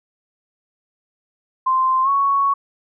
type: tone with pitch glide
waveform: sine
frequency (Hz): 1043 to 1111.4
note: C6 to C#6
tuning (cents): -6 to +4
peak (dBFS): -14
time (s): 1.66-2.54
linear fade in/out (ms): 10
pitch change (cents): +110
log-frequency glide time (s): 2.03-2.09
effects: none